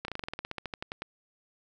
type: slowing click train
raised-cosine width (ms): 0.3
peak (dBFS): -19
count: 17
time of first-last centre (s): 0.05-1.02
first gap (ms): 32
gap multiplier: 1.08
effects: none